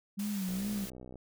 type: tone with vibrato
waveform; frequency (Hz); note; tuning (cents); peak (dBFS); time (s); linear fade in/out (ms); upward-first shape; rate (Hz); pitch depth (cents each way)
sine; 196; G3; 0; -32; 0.17-0.86; 20; sine; 2.3; 110
type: noise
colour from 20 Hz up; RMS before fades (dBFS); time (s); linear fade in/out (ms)
white; -45; 0.19-0.9; 5
type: click train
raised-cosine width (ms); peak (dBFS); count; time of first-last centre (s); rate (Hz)
2; -34; 43; 0.49-1.157; 63
effects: none